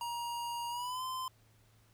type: tone with pitch glide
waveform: square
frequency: 946 to 1031.6 Hz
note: A#5 to C6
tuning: +25 to -25 cents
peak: -37 dBFS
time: 0.01-1.28 s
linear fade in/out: 2 ms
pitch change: +150 cents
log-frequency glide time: 0.69-1.03 s
effects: added 110 Hz sine -65 dBFS peak until 1.93 s + pink hiss -69 dBFS RMS until 1.93 s